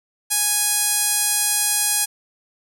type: tone with band-pass filter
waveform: sawtooth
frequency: 830 Hz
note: G#5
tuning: 1 cent flat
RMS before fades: -20 dBFS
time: 0.3-2.06 s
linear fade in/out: 20 ms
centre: 9700 Hz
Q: 1.9
effects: none